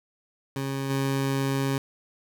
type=tone with level steps; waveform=20% pulse; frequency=136.3 Hz; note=C#3; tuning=29 cents flat; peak=-23 / -19 dBFS; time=0.56-1.78 s; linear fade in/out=2 ms; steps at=0.89 s; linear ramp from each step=20 ms; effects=none